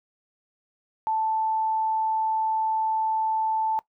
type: tone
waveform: sine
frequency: 880 Hz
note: A5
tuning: in tune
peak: -22 dBFS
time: 1.07-3.79 s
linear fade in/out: 0 ms
effects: noise-tail reverb RT60 0.1 s tail -19 dB re dry